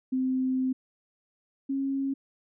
sine tone pair in turn, 259.2 / 272.4 Hz, C4 / C#4, -16 / -30 cents, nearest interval minor second, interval 86 cents, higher second, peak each -24 / -26 dBFS, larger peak first, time 0.12-0.73 / 1.69-2.14 s, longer first, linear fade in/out 10 ms, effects none

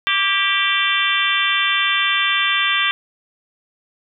harmonic tone with a mistuned harmonic, 390 Hz, G4, 9 cents flat, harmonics 3 / 4 / 5 / 6 / 7 / 8 / 9, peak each -23 / -23 / -23 / -23 / -23 / -23 / -23 dBFS, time 0.07-2.91 s, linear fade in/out 0 ms, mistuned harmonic 4, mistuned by +48 cents, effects none

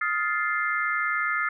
sine chord, F dominant seventh, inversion third, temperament just, 1257.2 / 1396.9 / 1746.1 / 2095 Hz, Eb6 / F6 / A6 / C7, +18 / 0 / -14 / +2 cents, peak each -29 dBFS, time 0.01-1.49 s, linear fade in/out 5 ms, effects none

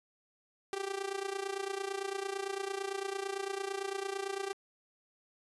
sawtooth tone with amplitude modulation, 392 Hz, G4, in tune, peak -28 dBFS, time 0.73-4.53 s, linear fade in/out 0 ms, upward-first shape sine, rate 28.9 Hz, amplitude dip 80%, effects resampled to 24000 Hz

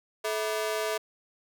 sawtooth ring-modulated tone, 541 Hz, C#5, 42 cents flat, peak -21 dBFS, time 0.24-0.98 s, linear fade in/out 10 ms, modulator 109 Hz, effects none

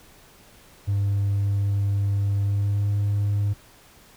triangle tone with pitch glide, 100.2 to 101.95 Hz, G2 to G#2, +38 to -32 cents, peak -17 dBFS, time 0.87-3.54 s, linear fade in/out 20 ms, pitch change +30 cents, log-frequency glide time 2.41-2.88 s, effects tanh soft clip ceiling -15 dBFS + pink hiss -52 dBFS RMS until 4.16 s

